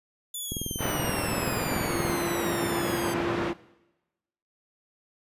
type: exponential sweep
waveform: 5% pulse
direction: down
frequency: 3500 to 1564 Hz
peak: -25 dBFS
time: 0.34-3.14 s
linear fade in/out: 5 ms
type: click train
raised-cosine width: 3 ms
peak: -20 dBFS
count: 34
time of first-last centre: 0.52-2.099 s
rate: 20.9 Hz
type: band-pass noise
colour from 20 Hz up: pink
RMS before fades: -30 dBFS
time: 0.78-3.54 s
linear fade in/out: 50 ms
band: 140 to 2000 Hz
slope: 12 dB/octave
type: tone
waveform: triangle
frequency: 343.6 Hz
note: F4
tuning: 28 cents flat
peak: -28 dBFS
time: 1.9-3.53 s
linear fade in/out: 0 ms
effects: noise-tail reverb RT60 1.0 s tail -19 dB re dry + resampled to 32000 Hz